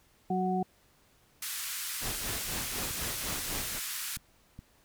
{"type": "harmonic tone", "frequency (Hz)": 185.1, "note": "F#3", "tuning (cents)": 1, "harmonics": [1, 2, 4], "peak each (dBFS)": [-30, -34, -31], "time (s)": [0.3, 0.63], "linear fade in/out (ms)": 5}
{"type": "band-pass noise", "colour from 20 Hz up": "white", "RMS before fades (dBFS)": -37, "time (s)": [1.42, 4.17], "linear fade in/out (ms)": 5, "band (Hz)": [1200, 15000], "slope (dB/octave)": 24}
{"type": "noise with tremolo", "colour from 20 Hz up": "pink", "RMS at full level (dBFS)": -36, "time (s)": [2, 3.8], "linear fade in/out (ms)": 50, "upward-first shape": "sine", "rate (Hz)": 4, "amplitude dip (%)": 75}
{"type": "click train", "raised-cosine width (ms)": 5, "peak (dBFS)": -32, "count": 5, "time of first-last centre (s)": [2.91, 4.591], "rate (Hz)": 2.38}
{"effects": ["pink hiss -65 dBFS RMS until 4.84 s"]}